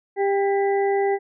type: harmonic tone with a mistuned harmonic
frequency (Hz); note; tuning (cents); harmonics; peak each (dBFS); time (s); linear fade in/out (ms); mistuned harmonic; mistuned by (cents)
396.7; G4; +21; 1 / 2 / 4 / 5; -19 / -24 / -41 / -32; 0.16-1.19; 50; 4; +38
effects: none